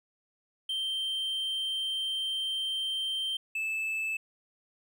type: tone pair in turn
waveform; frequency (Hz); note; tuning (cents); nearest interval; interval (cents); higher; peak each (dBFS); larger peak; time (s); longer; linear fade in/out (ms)
triangle; 3136 / 2624; G7 / E7; 0 / -9; minor third; 309; first; -28; neither; 0.69-3.37 / 3.55-4.17; first; 5
effects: none